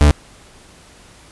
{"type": "tone", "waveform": "40% pulse", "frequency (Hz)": 73.42, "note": "D2", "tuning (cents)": 0, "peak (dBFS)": -6, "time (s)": [0.01, 0.11], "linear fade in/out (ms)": 0, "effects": ["pink hiss -45 dBFS RMS until 1.31 s", "resampled to 24000 Hz"]}